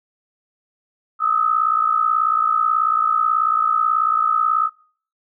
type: tone pair together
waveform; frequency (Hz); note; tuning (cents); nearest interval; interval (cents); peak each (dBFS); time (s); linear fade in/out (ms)
sine; 1244.5 / 1302.8; D#6 / E6; 0 / -21; minor second; 79; -18; 1.19-4.7; 50
effects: noise-tail reverb RT60 0.5 s tail -23 dB re dry